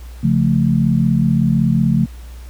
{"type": "chord", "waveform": "sine", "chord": "Db augmented", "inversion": "none", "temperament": "equal", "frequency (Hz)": [138.59, 174.61, 220], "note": ["Db3", "F3", "A3"], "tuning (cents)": [0, 0, 0], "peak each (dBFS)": -16, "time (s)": [0.23, 2.06], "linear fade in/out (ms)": 10, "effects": ["added 60 Hz sine -31 dBFS peak until 2.49 s", "pink hiss -46 dBFS RMS until 2.49 s"]}